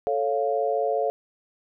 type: chord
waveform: sine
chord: A augmented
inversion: none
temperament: equal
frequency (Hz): 440 / 554.4 / 698.5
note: A4 / C#5 / E#5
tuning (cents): 0 / 0 / 0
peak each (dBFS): -26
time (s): 0.07-1.1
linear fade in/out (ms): 0
effects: none